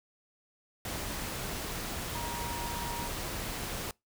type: tone in noise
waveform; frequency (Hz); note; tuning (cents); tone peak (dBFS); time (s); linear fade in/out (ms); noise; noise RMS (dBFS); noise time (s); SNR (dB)
sine; 946; A#5; +25; -38; 2.15-3.08; 2; pink; -37; 0.85-3.91; -4
effects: noise-tail reverb RT60 0.2 s tail -25 dB re dry